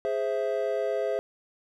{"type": "chord", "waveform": "triangle", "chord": "Ab augmented", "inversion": "none", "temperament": "equal", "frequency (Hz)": [415.3, 523.3, 659.3], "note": ["Ab4", "C5", "E5"], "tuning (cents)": [0, 0, 0], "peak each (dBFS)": -28, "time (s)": [0.05, 1.19], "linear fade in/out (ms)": 0, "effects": []}